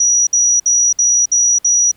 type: tone bursts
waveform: sine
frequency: 5820 Hz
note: F#8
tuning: 29 cents flat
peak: -9 dBFS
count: 6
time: 0-1.915 s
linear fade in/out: 5 ms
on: 270 ms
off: 59 ms
effects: pink hiss -53 dBFS RMS until 1.96 s